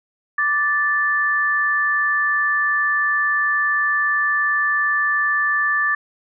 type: tone pair together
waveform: sine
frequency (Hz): 1174.7 / 1757.2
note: D6 / A6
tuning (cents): 0 / -3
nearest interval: perfect fifth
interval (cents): 697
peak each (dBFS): -22 / -17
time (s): 0.38-5.95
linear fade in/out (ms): 5
effects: none